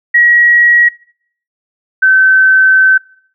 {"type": "tone pair in turn", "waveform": "sine", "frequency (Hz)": [1908, 1534.6], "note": ["A#6", "G6"], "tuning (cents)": [40, -37], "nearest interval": "major third", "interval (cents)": 377, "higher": "first", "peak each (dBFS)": -4, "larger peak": "neither", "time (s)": [[0.14, 0.89], [2.02, 2.98]], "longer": "second", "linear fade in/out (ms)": 10, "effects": ["noise-tail reverb RT60 0.6 s tail -23 dB re dry"]}